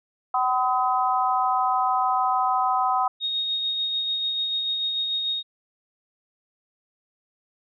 harmonic tone, 253.4 Hz, B3, 45 cents sharp, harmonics 3 / 4 / 5, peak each -23 / -24 / -25 dBFS, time 0.34-3.08 s, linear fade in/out 5 ms
sine tone with tremolo, 3729 Hz, A#7, in tune, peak -22 dBFS, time 3.2-5.43 s, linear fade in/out 50 ms, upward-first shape sine, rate 6.8 Hz, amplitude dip 30%
effects none

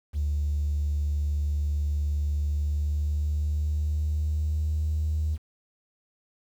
triangle tone with pitch glide, 73.42 to 77.2 Hz, D2 to D#2, 0 to -13 cents, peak -20 dBFS, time 0.13-5.38 s, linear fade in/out 50 ms, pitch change +87 cents, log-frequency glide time 2.46-4.86 s, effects tanh soft clip ceiling -21 dBFS + 9-bit

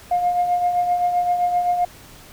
sine tone with tremolo, 710 Hz, F5, 28 cents sharp, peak -13 dBFS, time 0.11-1.85 s, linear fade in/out 5 ms, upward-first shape triangle, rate 7.7 Hz, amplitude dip 60%, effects tanh soft clip ceiling -11 dBFS + pink hiss -44 dBFS RMS until 2.32 s

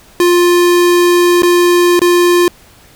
square tone with dropouts, 351.1 Hz, F4, 9 cents sharp, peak -7 dBFS, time 0.2-2.48 s, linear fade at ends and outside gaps 1 ms, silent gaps 1.421-1.432 / 1.993-2.017 s, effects pink hiss -43 dBFS RMS until 2.95 s

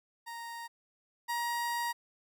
30% pulse tone pair in turn, 932.3 / 947 Hz, A#5 / A#5, 0 / +27 cents, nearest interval unison, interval 27 cents, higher second, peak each -38 / -29 dBFS, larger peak second, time 0.26-0.68 / 1.28-1.93 s, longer second, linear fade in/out 20 ms, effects none

